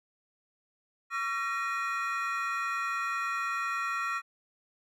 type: tone cluster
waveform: triangle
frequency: 1127 / 1359 / 1875 / 2466 Hz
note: C#6 / F6 / A#6 / D#7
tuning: +28 / -48 / +10 / -16 cents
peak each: -35 / -31 / -34 / -37 dBFS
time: 1.1-4.22 s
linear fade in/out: 50 ms
effects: none